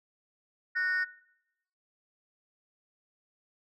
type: tone pair together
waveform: sine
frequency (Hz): 1480 / 1841.1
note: F#6 / A#6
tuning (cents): 0 / -22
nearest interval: major third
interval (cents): 378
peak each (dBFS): -28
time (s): 0.75-1.05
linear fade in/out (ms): 20
effects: noise-tail reverb RT60 0.8 s tail -19 dB re dry + tanh soft clip ceiling -23 dBFS